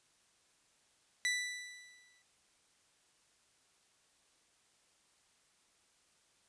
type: tone with exponential decay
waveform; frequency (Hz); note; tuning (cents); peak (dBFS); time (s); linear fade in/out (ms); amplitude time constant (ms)
sawtooth; 1977; B6; +1; -26; 1.25-2.22; 0; 210
effects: white hiss -71 dBFS RMS until 6.48 s + resampled to 22050 Hz